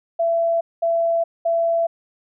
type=tone bursts; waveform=sine; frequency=670 Hz; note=E5; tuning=28 cents sharp; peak=-16 dBFS; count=3; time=0.19-1.87 s; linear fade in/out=10 ms; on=420 ms; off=210 ms; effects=none

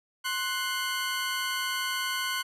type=tone pair together; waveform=20% pulse; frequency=1052.7 / 1485 Hz; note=C6 / F#6; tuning=+10 / +6 cents; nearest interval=tritone; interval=596 cents; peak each=-27 / -26 dBFS; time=0.24-2.43 s; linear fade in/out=20 ms; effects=resampled to 32000 Hz

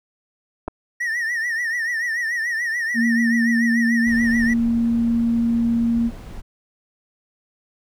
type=clicks; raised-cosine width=1 ms; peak=-14 dBFS; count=2; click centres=0.679 / 0.682 s
type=tone with vibrato; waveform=triangle; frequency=1864.7 Hz; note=A#6; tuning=in tune; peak=-19 dBFS; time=1-4.54 s; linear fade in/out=10 ms; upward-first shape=triangle; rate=6.9 Hz; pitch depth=110 cents each way
type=tone; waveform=sine; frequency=232.7 Hz; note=A#3; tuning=3 cents flat; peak=-16 dBFS; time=2.94-6.11 s; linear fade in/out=50 ms
type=noise; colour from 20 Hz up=brown; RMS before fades=-34 dBFS; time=4.06-6.42 s; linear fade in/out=20 ms
effects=none

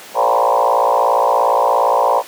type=tone with frequency modulation; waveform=sine; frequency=753 Hz; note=F#5; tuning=30 cents sharp; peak=-10 dBFS; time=0.14-2.23 s; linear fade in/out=50 ms; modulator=57.2 Hz; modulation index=4.8; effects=pink hiss -35 dBFS RMS until 2.27 s + high-pass 400 Hz 12 dB/octave

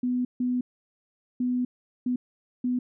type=tone bursts at uneven times; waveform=sine; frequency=248.6 Hz; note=B3; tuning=12 cents sharp; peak=-23 dBFS; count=5; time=0.03-0.25 / 0.4-0.61 / 1.4-1.65 / 2.06-2.16 / 2.64-2.79 s; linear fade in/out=5 ms; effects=none

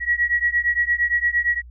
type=beating tone pair; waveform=sine; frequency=1914 / 1922.7 Hz; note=A#6 / B6; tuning=+45 / -47 cents; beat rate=8.7 Hz; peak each=-20 / -21 dBFS; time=0-1.62 s; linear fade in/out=50 ms; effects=added 60 Hz sine -39 dBFS peak until 1.7 s

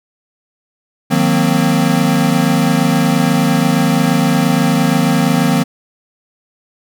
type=chord; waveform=square; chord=C half-diminished seventh; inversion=first; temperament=equal with one note detuned; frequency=155.56 / 181.71 / 233.1 / 261.6 Hz; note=Eb3 / Gb3 / Bb3 / C4; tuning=0 / -31 / 0 / 0 cents; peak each=-17 dBFS; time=1.1-5.64 s; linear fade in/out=20 ms; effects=none

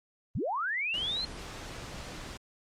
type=linear sweep; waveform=sine; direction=up; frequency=61.74 to 4239 Hz; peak=-29 dBFS; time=0.35-1.25 s; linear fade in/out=5 ms
type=noise; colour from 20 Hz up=pink; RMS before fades=-42 dBFS; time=0.94-2.37 s; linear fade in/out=0 ms
effects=low-pass 7000 Hz 12 dB/octave + Opus 32 kbps

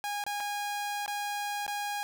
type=tone with dropouts; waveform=sawtooth; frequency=820 Hz; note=G#5; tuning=22 cents flat; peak=-28 dBFS; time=0.04-2.03 s; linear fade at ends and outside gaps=0 ms; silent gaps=0.239-0.265 / 0.402-0.405 / 1.061-1.079 / 1.665-1.679 s; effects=none

